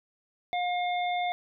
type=harmonic tone; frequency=713 Hz; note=F5; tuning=36 cents sharp; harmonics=1 / 3 / 5; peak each=-27 / -35 / -39 dBFS; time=0.53-1.32 s; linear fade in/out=0 ms; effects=none